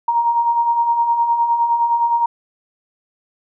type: beating tone pair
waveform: sine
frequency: 929 / 938.7 Hz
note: A#5 / A#5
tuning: -6 / +12 cents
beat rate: 9.7 Hz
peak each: -23 / -14 dBFS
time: 0.08-2.26 s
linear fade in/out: 5 ms
effects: none